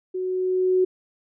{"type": "tone with level ramp", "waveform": "sine", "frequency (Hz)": 370, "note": "F#4", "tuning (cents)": 0, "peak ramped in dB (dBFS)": [-25, -15], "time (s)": [0.14, 0.85], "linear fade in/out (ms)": 10, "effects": []}